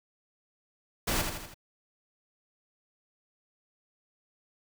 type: noise with echo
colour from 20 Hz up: pink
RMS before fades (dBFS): -29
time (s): 1.07-1.22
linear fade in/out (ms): 10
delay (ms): 81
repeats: 4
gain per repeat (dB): -5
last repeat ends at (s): 1.544
effects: none